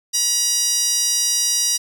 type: tone with high-pass filter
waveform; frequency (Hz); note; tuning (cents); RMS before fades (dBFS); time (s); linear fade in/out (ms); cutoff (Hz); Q
15% pulse; 960; B5; -49; -19; 0.13-1.78; 20; 5800; 9.7
effects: none